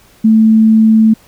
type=tone; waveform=sine; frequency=220.4 Hz; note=A3; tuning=3 cents sharp; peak=-4 dBFS; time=0.24-1.14 s; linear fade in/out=10 ms; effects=pink hiss -46 dBFS RMS until 1.27 s